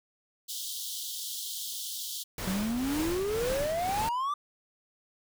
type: high-pass noise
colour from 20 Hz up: pink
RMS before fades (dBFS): -37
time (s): 0.48-2.24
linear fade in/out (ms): 20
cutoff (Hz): 3100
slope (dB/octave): 96
type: noise with tremolo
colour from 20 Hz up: pink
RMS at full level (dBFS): -34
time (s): 2.38-4.09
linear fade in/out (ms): 2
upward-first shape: triangle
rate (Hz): 2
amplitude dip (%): 60
type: exponential sweep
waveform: triangle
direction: up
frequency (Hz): 181.6 to 1196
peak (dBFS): -26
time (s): 2.47-4.34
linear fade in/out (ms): 5
effects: none